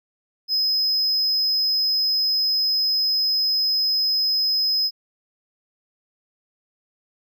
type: tone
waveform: triangle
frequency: 5080 Hz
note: D#8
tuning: 35 cents sharp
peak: -17 dBFS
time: 0.48-4.91 s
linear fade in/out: 50 ms
effects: none